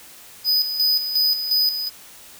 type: tone with tremolo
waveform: square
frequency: 4989 Hz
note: D#8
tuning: 4 cents sharp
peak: -16 dBFS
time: 0.44-1.9 s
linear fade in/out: 50 ms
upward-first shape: square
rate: 2.8 Hz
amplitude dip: 60%
effects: white hiss -44 dBFS RMS until 2.39 s